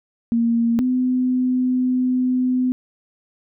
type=tone pair in turn; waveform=sine; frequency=232.5 / 253.4 Hz; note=A#3 / B3; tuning=-4 / +45 cents; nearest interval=minor second; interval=149 cents; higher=second; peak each=-15 / -16 dBFS; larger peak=first; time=0.32-0.79 / 0.79-2.72 s; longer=second; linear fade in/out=0 ms; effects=none